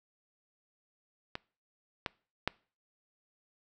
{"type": "clicks", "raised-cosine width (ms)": 0.3, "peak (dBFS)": [-20, -16, -12], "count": 3, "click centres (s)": [1.354, 2.062, 2.476], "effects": ["noise-tail reverb RT60 0.4 s tail -24 dB re dry"]}